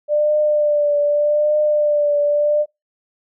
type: tone with vibrato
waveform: sine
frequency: 593 Hz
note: D5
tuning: 17 cents sharp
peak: -13 dBFS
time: 0.08-2.66 s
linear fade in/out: 50 ms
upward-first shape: triangle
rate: 0.83 Hz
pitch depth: 34 cents each way
effects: noise-tail reverb RT60 0.2 s tail -23 dB re dry